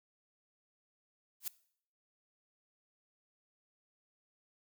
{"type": "noise with exponential growth", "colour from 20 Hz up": "blue", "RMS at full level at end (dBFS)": -31, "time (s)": [1.4, 1.48], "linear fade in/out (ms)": 5, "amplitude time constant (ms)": 16, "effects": ["noise-tail reverb RT60 0.6 s tail -20 dB re dry"]}